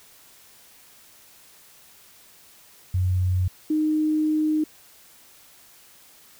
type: tone pair in turn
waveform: sine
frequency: 91.7 / 308.4 Hz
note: F#2 / D#4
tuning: -15 / -15 cents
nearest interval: octave + major sixth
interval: 2100 cents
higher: second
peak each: -19 dBFS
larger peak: neither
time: 2.94-3.48 / 3.7-4.64 s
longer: second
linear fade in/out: 5 ms
effects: white hiss -52 dBFS RMS until 6.39 s